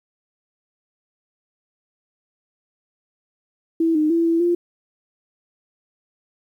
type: tone with pitch steps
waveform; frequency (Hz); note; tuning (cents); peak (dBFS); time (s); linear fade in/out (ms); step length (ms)
sine; 328.3 / 306.7 / 334.3 / 332.1 / 347.2; E4 / D#4 / E4 / E4 / F4; -7 / -25 / +24 / +13 / -10; -15; 3.8-4.55; 5; 150
effects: 9-bit